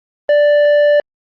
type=tone with tanh clipping; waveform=sine; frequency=587.3 Hz; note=D5; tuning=in tune; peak=-9 dBFS; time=0.29-1 s; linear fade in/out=2 ms; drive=8 dB; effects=Opus 32 kbps